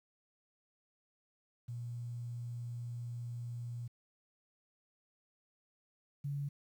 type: tone pair in turn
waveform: sine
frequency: 119.4 / 141.88 Hz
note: A#2 / C#3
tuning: +42 / +41 cents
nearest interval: minor third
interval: 299 cents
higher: second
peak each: -39 / -35 dBFS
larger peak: second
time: 1.68-3.88 / 6.24-6.49 s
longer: first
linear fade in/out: 10 ms
effects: 11-bit